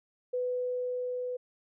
sine tone with level ramp, 498 Hz, B4, 14 cents sharp, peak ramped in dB -28 to -32 dBFS, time 0.33-1.37 s, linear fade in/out 10 ms, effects none

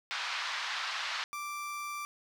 pink band-pass noise, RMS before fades -36 dBFS, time 0.11-1.24 s, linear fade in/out 0 ms, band 1000 to 4900 Hz, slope 24 dB/octave
30% pulse tone, 1174.7 Hz, D6, in tune, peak -34 dBFS, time 1.33-2.05 s, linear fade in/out 0 ms
effects none

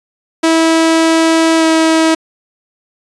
sawtooth tone with pitch glide, 325.4 to 322 Hz, E4 to E4, -22 to -41 cents, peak -4 dBFS, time 0.43-2.15 s, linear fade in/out 10 ms, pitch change -19 cents, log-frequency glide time 1.58-1.64 s, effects resampled to 22050 Hz

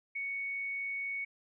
sine tone, 2224 Hz, C#7, 5 cents sharp, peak -34 dBFS, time 0.15-1.25 s, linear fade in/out 10 ms, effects none

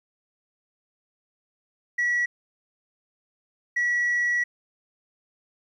sine tone bursts at uneven times, 1934 Hz, B6, 37 cents flat, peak -19 dBFS, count 2, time 1.98-2.26 / 3.76-4.44 s, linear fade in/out 10 ms, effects tanh soft clip ceiling -19 dBFS + 10-bit

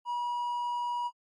triangle tone, 965 Hz, B5, 40 cents flat, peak -28 dBFS, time 0.05-1.11 s, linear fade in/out 50 ms, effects AAC 32 kbps

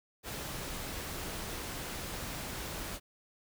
pink noise, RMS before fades -40 dBFS, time 0.23-3 s, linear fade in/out 50 ms, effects none

